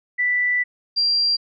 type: tone pair in turn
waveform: sine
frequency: 1975.5 / 4745 Hz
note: B6 / D8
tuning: 0 / +17 cents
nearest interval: octave + minor third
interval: 1517 cents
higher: second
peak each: -17 / -16 dBFS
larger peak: second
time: 0.18-0.64 / 0.96-1.37 s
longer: first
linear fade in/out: 20 ms
effects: none